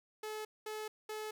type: tone bursts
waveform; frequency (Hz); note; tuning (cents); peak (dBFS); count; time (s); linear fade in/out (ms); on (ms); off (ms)
sawtooth; 430; A4; -40; -36; 3; 0.23-1.31; 5; 220; 210
effects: none